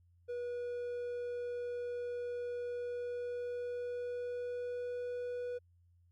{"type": "tone with pitch glide", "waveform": "triangle", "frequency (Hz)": [485.1, 489.9], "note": ["B4", "B4"], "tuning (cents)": [-31, -14], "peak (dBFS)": -35, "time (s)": [0.28, 5.59], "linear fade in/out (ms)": 20, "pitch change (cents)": 17, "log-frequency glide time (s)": [2.64, 4.99], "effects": ["added 87 Hz sine -64 dBFS peak until 6.11 s", "Opus 48 kbps"]}